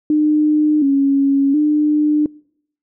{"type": "tone with pitch steps", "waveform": "sine", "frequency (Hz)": [303, 276.5, 300.2], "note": ["D#4", "C#4", "D4"], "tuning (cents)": [-46, -4, 38], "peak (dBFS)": -11, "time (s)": [0.1, 2.26], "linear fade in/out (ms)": 2, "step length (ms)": 720, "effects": ["noise-tail reverb RT60 0.7 s tail -26 dB re dry"]}